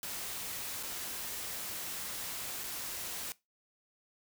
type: noise with dropouts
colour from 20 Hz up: white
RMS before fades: -40 dBFS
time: 0.03-3.32 s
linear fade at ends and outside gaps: 0 ms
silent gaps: 0.828-0.833 / 2.636-2.64 s
effects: noise-tail reverb RT60 0.2 s tail -19 dB re dry